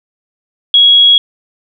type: tone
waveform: sine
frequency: 3322 Hz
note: G#7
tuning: in tune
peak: -3 dBFS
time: 0.74-1.18 s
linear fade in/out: 2 ms
effects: none